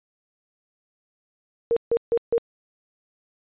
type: tone bursts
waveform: sine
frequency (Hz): 466.2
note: A#4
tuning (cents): 0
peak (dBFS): -17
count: 4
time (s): 1.71-2.38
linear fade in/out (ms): 0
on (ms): 55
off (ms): 150
effects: resampled to 8000 Hz